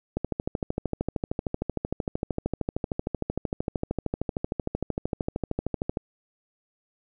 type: click train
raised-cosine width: 2 ms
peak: -13 dBFS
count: 77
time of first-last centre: 0.17-5.972 s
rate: 13.1 Hz
effects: none